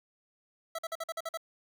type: tone bursts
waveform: 25% pulse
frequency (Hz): 656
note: E5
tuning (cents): -9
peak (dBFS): -30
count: 8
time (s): 0.75-1.374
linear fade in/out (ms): 5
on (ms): 36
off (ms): 48
effects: none